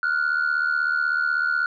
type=tone pair together; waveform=sine; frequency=1403.8 / 1480 Hz; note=F6 / F#6; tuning=+9 / 0 cents; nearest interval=minor second; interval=91 cents; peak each=-21 dBFS; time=0.03-1.66 s; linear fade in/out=2 ms; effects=tanh soft clip ceiling -16 dBFS